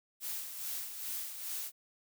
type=noise with tremolo; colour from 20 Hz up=blue; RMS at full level=-38 dBFS; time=0.2-1.72 s; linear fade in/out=50 ms; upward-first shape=sine; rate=2.4 Hz; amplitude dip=55%; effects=none